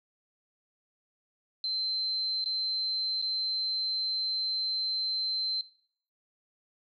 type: tone with dropouts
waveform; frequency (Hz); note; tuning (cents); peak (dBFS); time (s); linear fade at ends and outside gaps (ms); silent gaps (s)
sine; 4100; C8; -36; -29; 1.64-5.61; 1; 2.442-2.459 / 3.216-3.224
effects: noise-tail reverb RT60 0.6 s tail -20 dB re dry